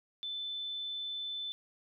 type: tone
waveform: sine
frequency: 3520 Hz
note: A7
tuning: in tune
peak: -36 dBFS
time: 0.23-1.52 s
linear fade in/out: 0 ms
effects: none